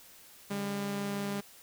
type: tone pair together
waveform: sawtooth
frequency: 142.7 / 201 Hz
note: D3 / G3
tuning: -49 / +44 cents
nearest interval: tritone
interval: 593 cents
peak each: -39 / -29 dBFS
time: 0.5-1.41 s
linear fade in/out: 10 ms
effects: white hiss -55 dBFS RMS until 1.62 s